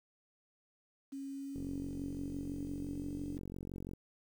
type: tone with pitch glide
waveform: sine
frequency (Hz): 274 to 289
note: C#4 to D4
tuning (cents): -20 to -28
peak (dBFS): -40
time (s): 1.12-3.38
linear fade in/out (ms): 10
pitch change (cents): +92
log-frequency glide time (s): 1.26-3.17
type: click train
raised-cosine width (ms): 3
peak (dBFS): -31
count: 110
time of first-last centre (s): 1.56-3.935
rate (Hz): 45.9
effects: 10-bit